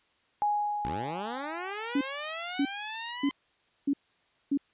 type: tone with exponential decay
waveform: sine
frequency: 830.6 Hz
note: G#5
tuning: in tune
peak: -23 dBFS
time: 0.42-2.63 s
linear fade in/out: 0 ms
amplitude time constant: 480 ms
type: linear sweep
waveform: 10% pulse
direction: up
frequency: 55 to 1033 Hz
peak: -26 dBFS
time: 0.85-3.31 s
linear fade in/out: 0 ms
type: tone bursts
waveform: sine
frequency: 280.7 Hz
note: C#4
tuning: 22 cents sharp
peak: -23 dBFS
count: 5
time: 1.95-4.575 s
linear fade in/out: 5 ms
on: 61 ms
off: 580 ms
effects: white hiss -68 dBFS RMS until 4.73 s + resampled to 8000 Hz